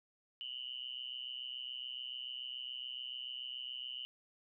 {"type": "tone with amplitude modulation", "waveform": "sine", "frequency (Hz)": 2960, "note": "F#7", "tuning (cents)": 0, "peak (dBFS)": -37, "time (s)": [0.41, 4.05], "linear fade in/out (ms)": 0, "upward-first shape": "sine", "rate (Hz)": 127, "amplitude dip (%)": 100, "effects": []}